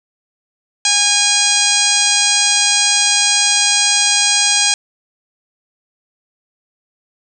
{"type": "harmonic tone", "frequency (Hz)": 818, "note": "G#5", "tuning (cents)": -26, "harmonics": [1, 2, 3, 4, 5, 6, 7, 8, 9, 10], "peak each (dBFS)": [-24, -24, -20, -19, -20, -19, -21, -18, -24, -20], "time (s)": [0.85, 4.74], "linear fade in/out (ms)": 2, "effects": []}